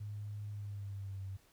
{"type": "tone with pitch glide", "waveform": "sine", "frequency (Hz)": [103.83, 96.32], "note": ["G#2", "G2"], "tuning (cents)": [0, -30], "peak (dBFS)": -40, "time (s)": [0, 1.37], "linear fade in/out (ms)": 10, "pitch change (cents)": -130, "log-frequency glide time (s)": [0.49, 1.23], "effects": ["pink hiss -68 dBFS RMS until 1.52 s"]}